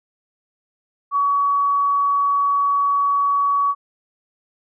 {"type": "tone", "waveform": "sine", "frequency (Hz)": 1130, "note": "C#6", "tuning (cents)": 33, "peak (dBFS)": -15, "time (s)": [1.11, 3.75], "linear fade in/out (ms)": 50, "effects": []}